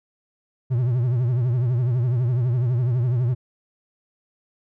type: tone with vibrato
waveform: triangle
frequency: 122.7 Hz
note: B2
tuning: 11 cents flat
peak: -16 dBFS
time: 0.7-3.35 s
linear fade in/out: 20 ms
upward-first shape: triangle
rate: 12 Hz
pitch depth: 140 cents each way
effects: none